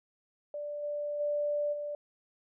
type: tone with level steps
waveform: sine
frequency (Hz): 587.3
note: D5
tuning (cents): 0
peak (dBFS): -35 / -32 / -28 / -34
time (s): 0.54-1.95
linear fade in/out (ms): 2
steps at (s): 0.82 / 1.19 / 1.72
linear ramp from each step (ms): 20
effects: none